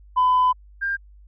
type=tone pair in turn; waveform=sine; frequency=1006 / 1596.9 Hz; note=B5 / G6; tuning=+32 / +32 cents; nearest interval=minor sixth; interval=800 cents; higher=second; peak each=-13 / -21 dBFS; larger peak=first; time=0.16-0.53 / 0.81-0.97 s; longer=first; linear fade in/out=20 ms; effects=tanh soft clip ceiling -12 dBFS + added 50 Hz sine -45 dBFS peak until 1.27 s